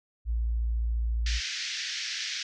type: tone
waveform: sine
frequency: 57.2 Hz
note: A#1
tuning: 32 cents flat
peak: -25 dBFS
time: 0.25-1.41 s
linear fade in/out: 50 ms
type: band-pass noise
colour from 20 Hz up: white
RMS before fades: -34 dBFS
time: 1.26-2.43 s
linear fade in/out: 5 ms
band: 1600 to 6000 Hz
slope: 48 dB/octave
effects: none

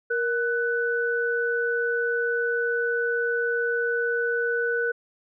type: tone pair together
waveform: sine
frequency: 470 / 1492.2 Hz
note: A#4 / F#6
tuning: +14 / +14 cents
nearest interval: octave + minor sixth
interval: 2000 cents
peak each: -25 dBFS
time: 0.1-4.92 s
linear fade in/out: 10 ms
effects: none

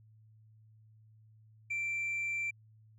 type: tone with tanh clipping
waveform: sine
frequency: 2349 Hz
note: D7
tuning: in tune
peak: -33 dBFS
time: 1.7-2.51 s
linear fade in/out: 10 ms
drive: 1 dB
effects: added 109 Hz sine -58 dBFS peak until 2.98 s

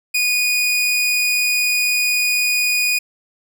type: tone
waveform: sawtooth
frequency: 2466 Hz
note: D#7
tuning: 16 cents flat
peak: -12 dBFS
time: 0.14-2.99 s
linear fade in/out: 10 ms
effects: none

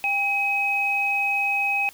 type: tone pair together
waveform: sine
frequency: 799.4 / 2538 Hz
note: G5 / D#7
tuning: +34 / +34 cents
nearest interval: octave + minor sixth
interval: 2000 cents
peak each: -27 / -21 dBFS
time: 0.04-1.89 s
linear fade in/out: 0 ms
effects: white hiss -49 dBFS RMS until 1.93 s

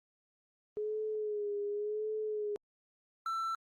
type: tone with vibrato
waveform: sine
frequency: 420.2 Hz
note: G#4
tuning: 20 cents sharp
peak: -33 dBFS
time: 0.77-2.56 s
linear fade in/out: 0 ms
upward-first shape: sine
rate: 0.91 Hz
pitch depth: 49 cents each way
type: tone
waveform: triangle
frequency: 1336 Hz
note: E6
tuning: 23 cents sharp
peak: -31 dBFS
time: 3.26-3.55 s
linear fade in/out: 2 ms
effects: Opus 24 kbps

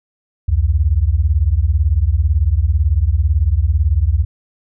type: beating tone pair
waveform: sine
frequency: 66.7 / 84.7 Hz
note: C2 / E2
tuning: +34 / +48 cents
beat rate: 18 Hz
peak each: -14 dBFS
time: 0.48-4.25 s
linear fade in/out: 10 ms
effects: none

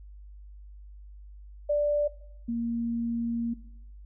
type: tone pair in turn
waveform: sine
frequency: 587.3 / 233.1 Hz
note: D5 / A#3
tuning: 0 / 0 cents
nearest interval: octave + major third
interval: 1600 cents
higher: first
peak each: -22 / -27 dBFS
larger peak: first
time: 1.69-2.08 / 2.48-3.54 s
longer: second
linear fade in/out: 10 ms
effects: noise-tail reverb RT60 0.8 s tail -19 dB re dry + added 50 Hz sine -44 dBFS peak until 4.05 s

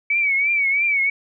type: tone with vibrato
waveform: sine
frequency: 2272 Hz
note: C#7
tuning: 42 cents sharp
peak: -16 dBFS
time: 0.1-1.1 s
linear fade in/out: 5 ms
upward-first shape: triangle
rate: 3 Hz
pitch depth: 98 cents each way
effects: none

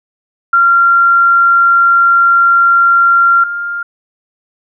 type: tone pair in turn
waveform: sine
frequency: 1380 / 1400.9 Hz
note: F6 / F6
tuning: -21 / +5 cents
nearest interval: unison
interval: 26 cents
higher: second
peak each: -5 / -16 dBFS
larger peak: first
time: 0.53-3.44 / 3.44-3.83 s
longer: first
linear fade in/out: 5 ms
effects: none

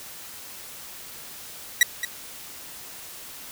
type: tone with echo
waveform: sawtooth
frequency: 1933 Hz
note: B6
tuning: 38 cents flat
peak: -9 dBFS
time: 1.81-1.83 s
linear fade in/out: 2 ms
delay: 220 ms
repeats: 1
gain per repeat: -12 dB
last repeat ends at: 2.05 s
effects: white hiss -41 dBFS RMS until 3.51 s

